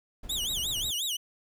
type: noise with tremolo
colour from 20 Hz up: brown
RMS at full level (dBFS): -40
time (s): 0.23-0.91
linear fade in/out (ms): 5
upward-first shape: triangle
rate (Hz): 15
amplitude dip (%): 50
type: tone with vibrato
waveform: sawtooth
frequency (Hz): 3325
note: G#7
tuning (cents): +1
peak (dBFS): -26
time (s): 0.29-1.17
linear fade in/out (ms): 10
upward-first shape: sine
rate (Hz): 5.6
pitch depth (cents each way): 260
effects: none